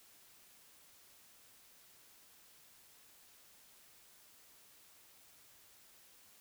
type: silence
effects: white hiss -63 dBFS RMS until 6.4 s